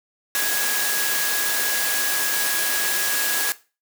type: tone in noise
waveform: sine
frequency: 1661.2 Hz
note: G#6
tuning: in tune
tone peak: -26 dBFS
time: 0.35-3.52 s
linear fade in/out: 0 ms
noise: white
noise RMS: -23 dBFS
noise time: 0.35-3.52 s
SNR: -6 dB
effects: noise-tail reverb RT60 0.3 s tail -17 dB re dry + high-pass 300 Hz 12 dB/octave